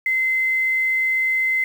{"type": "tone with quantisation", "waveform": "sine", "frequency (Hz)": 2062, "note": "C7", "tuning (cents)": -26, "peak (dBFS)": -17, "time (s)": [0.06, 1.64], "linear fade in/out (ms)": 2, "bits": 7, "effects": []}